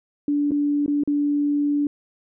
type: tone with dropouts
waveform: sine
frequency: 290.2 Hz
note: D4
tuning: 21 cents flat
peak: -18 dBFS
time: 0.28-1.87 s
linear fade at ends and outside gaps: 2 ms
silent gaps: 0.509-0.517 / 0.862-0.879 / 1.036-1.075 s
effects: none